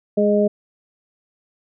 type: tone cluster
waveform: sine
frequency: 207.3 / 415.5 / 619 Hz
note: G#3 / G#4 / D#5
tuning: -3 / +1 / -9 cents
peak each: -18 dBFS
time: 0.17-0.48 s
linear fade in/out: 10 ms
effects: none